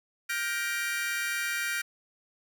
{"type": "chord", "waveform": "40% pulse", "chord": "G minor seventh", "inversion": "third", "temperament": "just", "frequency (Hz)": [1411.2, 1568, 1881.6, 2352], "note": ["F6", "G6", "Bb6", "D7"], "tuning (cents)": [18, 0, 16, 2], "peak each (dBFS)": -34, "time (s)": [0.29, 1.82], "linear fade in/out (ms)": 10, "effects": []}